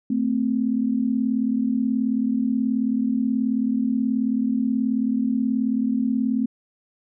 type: tone pair together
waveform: sine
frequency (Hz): 222 / 260.6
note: A3 / C4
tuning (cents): +16 / -7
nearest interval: minor third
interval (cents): 277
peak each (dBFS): -22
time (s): 0.1-6.46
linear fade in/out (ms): 5
effects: none